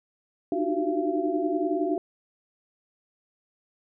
sine tone cluster, 300.4 / 311.1 / 359.8 / 379 / 681 Hz, D4 / D#4 / F#4 / F#4 / F5, +39 / 0 / -48 / +42 / -44 cents, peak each -30 dBFS, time 0.52-1.98 s, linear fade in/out 2 ms, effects none

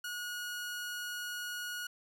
sawtooth tone, 1450 Hz, F#6, 35 cents flat, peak -34 dBFS, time 0.04-1.87 s, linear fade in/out 5 ms, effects none

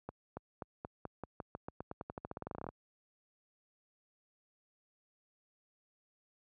accelerating click train, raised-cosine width 1 ms, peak -27 dBFS, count 26, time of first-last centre 0.09-2.689 s, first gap 280 ms, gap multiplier 0.9, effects high-pass 60 Hz 12 dB/octave

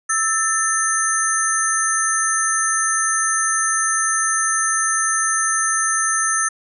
sine tone cluster, 1311 / 1778 / 6250 / 9350 Hz, E6 / A6 / G8 / D9, -10 / +18 / -6 / -9 cents, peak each -22 dBFS, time 0.09-6.49 s, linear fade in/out 10 ms, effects none

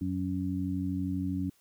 harmonic tone, 92.5 Hz, F#2, in tune, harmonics 1 / 2 / 3, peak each -35 / -34 / -32 dBFS, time 0.01-1.5 s, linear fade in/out 5 ms, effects white hiss -67 dBFS RMS until 1.6 s

